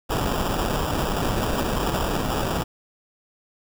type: noise with sample-and-hold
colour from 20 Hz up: pink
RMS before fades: -24 dBFS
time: 0.09-2.64 s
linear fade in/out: 20 ms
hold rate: 2100 Hz
effects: none